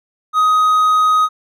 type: tone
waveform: triangle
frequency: 1255 Hz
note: D#6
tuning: 15 cents sharp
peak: -8 dBFS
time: 0.33-1.29 s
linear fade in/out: 50 ms
effects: none